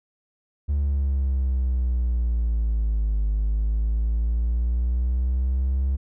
triangle exponential two-way sweep, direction down then up, 72.5 to 51.2 to 67.6 Hz, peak -17 dBFS, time 0.68-5.97 s, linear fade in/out 20 ms, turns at 3.27 s, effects tanh soft clip ceiling -14 dBFS

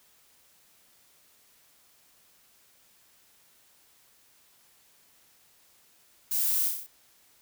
violet noise with echo, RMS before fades -29 dBFS, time 6.31-6.68 s, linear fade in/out 5 ms, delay 31 ms, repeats 6, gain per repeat -3 dB, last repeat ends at 6.866 s, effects white hiss -62 dBFS RMS until 7.41 s

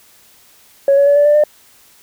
sine tone with pitch steps, 554.4 / 563.1 / 572 / 581 / 590.1 / 599.4 Hz, C#5 / C#5 / D5 / D5 / D5 / D5, 0 / +27 / -46 / -19 / +8 / +35 cents, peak -6 dBFS, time 0.88-1.438 s, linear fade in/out 2 ms, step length 93 ms, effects tanh soft clip ceiling -4 dBFS + white hiss -48 dBFS RMS until 2.02 s

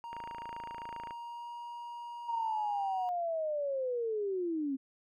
triangle tone with pitch glide, 936 to 949.1 Hz, A#5 to A#5, +7 to +31 cents, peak -39 dBFS, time 0.04-3.09 s, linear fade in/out 0 ms, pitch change +24 cents, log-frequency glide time 1.01-1.51 s
click train, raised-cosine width 0.5 ms, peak -30 dBFS, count 28, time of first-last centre 0.13-1.108 s, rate 27.6 Hz
sine linear sweep, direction down, 942 to 261.6 Hz, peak -31 dBFS, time 2.28-4.77 s, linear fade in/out 20 ms
effects none

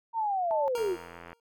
sine linear sweep, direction down, 932.3 to 330.5 Hz, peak -26 dBFS, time 0.13-0.97 s, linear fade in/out 50 ms
sine tone, 880 Hz, A5, in tune, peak -28 dBFS, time 0.51-0.68 s, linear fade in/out 0 ms
25% pulse tone with exponential decay, 466.2 Hz, A#4, in tune, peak -27 dBFS, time 0.75-1.4 s, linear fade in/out 2 ms, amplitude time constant 140 ms
click train, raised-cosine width 0.5 ms, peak -29 dBFS, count 48, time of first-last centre 0.78-1.33 s, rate 85.4 Hz
effects none

